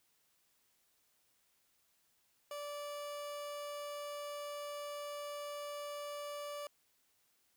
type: tone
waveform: 30% pulse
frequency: 582 Hz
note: D5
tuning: 16 cents flat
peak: -39 dBFS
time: 2.51-6.67 s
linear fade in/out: 2 ms
effects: white hiss -75 dBFS RMS until 7.56 s